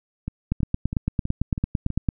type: two click trains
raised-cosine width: 5 ms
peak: -9 / -15 dBFS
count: 15 / 6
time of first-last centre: 0.52-2.088 / 0.28-1.903 s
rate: 8.93 / 3.08 Hz
effects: none